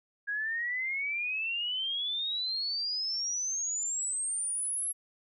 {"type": "exponential sweep", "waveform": "sine", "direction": "up", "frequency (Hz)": [1635, 11280], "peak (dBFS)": -30, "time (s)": [0.27, 4.93], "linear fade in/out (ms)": 20, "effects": []}